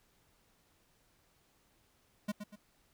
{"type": "tone with echo", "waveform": "square", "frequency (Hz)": 207.7, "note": "G#3", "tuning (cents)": 0, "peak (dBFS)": -33, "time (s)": [2.28, 2.32], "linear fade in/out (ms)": 10, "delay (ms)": 120, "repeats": 2, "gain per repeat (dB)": -8, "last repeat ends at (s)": 2.56, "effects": ["pink hiss -71 dBFS RMS until 2.93 s"]}